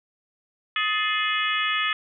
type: harmonic tone with a mistuned harmonic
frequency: 420 Hz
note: G#4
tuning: 19 cents sharp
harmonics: 3 / 4 / 5 / 6 / 7 / 8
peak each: -27 / -28 / -29 / -30 / -30 / -31 dBFS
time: 0.76-1.93 s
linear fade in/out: 2 ms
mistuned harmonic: 4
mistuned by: +73 cents
effects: none